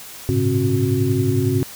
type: tone cluster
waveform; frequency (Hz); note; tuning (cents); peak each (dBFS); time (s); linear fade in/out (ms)
sine; 102.8 / 113.8 / 135.7 / 269.4 / 366.1; G#2 / A#2 / C#3 / C#4 / F#4; -17 / -41 / -36 / -49 / -18; -22; 0.29-1.63; 0
effects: white hiss -37 dBFS RMS until 1.75 s